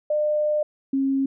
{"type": "tone pair in turn", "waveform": "sine", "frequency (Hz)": [602, 270.8], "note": ["D5", "C#4"], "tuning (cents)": [43, -40], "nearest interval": "octave + major second", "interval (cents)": 1383, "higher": "first", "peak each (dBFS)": -19, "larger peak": "neither", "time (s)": [[0.1, 0.63], [0.93, 1.26]], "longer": "first", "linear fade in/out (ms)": 5, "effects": []}